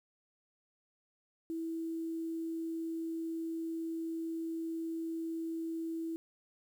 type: tone with quantisation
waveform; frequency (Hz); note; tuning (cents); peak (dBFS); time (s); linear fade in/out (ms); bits
sine; 327.6; E4; -11; -35; 1.5-6.16; 0; 10
effects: none